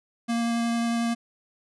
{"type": "tone with vibrato", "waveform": "square", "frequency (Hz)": 233.1, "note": "A#3", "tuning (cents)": 0, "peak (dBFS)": -24, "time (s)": [0.28, 1.15], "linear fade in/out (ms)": 20, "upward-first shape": "triangle", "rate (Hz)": 11, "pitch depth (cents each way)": 9, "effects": ["resampled to 24000 Hz"]}